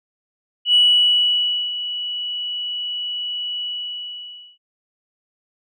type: tone with ADSR envelope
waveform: sine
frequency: 2942 Hz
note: F#7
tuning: 11 cents flat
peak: -9 dBFS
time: 0.65-4.58 s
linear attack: 95 ms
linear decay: 970 ms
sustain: -14 dB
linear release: 950 ms
effects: tanh soft clip ceiling -5 dBFS